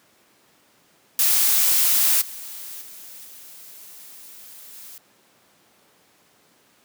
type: noise with level steps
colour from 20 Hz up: blue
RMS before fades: -18 / -36 / -41 / -43 / -41 dBFS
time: 1.19-4.98 s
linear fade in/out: 2 ms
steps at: 2.21 / 2.81 / 3.24 / 4.73 s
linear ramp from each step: 10 ms
effects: pink hiss -58 dBFS RMS until 6.84 s + high-pass 200 Hz 12 dB/octave